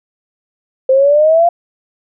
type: exponential sweep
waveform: sine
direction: up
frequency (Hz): 519 to 698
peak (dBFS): -6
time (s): 0.89-1.49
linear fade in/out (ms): 5
effects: none